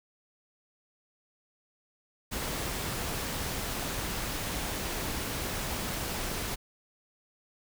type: noise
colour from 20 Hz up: pink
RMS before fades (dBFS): -34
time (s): 2.31-6.56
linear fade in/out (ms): 20
effects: none